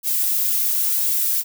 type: noise with flanger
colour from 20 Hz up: violet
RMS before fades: -20 dBFS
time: 0.03-1.44 s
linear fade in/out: 50 ms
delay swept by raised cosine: 1.8 to 3.4 ms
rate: 0.95 Hz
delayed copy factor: +0.6
effects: none